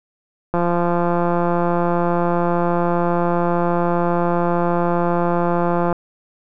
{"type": "click train", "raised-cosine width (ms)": 1, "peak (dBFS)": -6, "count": 933, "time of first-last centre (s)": [0.54, 5.927], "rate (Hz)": 173, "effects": []}